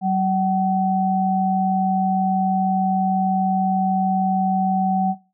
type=tone pair together; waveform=sine; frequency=189.4 / 757 Hz; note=F#3 / F#5; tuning=+41 / +39 cents; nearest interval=2 octaves; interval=2398 cents; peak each=-20 dBFS; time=0.01-5.15 s; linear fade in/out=50 ms; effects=noise-tail reverb RT60 0.3 s tail -18 dB re dry